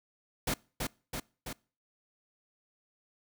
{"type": "noise with echo", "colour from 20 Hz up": "pink", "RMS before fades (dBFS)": -31, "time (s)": [0.47, 0.54], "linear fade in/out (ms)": 5, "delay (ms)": 330, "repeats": 3, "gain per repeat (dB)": -3, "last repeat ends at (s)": 1.53, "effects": ["noise-tail reverb RT60 0.4 s tail -25 dB re dry"]}